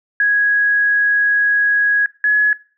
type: tone pair in turn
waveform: sine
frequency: 1661.2 / 1691.2 Hz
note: G#6 / G#6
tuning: 0 / +31 cents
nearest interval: unison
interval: 31 cents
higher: second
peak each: -11 dBFS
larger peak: neither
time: 0.2-2.06 / 2.24-2.53 s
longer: first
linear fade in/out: 2 ms
effects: noise-tail reverb RT60 0.4 s tail -21 dB re dry